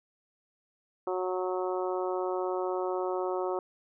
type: harmonic tone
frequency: 183.9 Hz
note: F#3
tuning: 10 cents flat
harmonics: 2 / 3 / 4 / 5 / 6 / 7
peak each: -31 / -35 / -37 / -39 / -41 / -42 dBFS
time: 1.07-3.59 s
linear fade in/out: 2 ms
effects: none